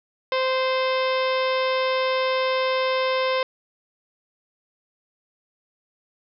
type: harmonic tone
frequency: 520 Hz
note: C5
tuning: 11 cents flat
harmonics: 1 / 2 / 3 / 4 / 5 / 6 / 7 / 8 / 9 / 10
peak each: -22 / -26 / -34 / -31 / -34 / -36 / -35 / -41 / -42 / -39 dBFS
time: 0.32-3.43 s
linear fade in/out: 2 ms
effects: none